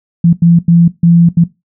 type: tone bursts at uneven times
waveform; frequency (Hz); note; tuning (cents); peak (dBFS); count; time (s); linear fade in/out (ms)
sine; 170; F3; -46; -3; 5; 0.24-0.33 / 0.42-0.59 / 0.68-0.88 / 1.03-1.29 / 1.37-1.44; 5
effects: noise-tail reverb RT60 0.2 s tail -17 dB re dry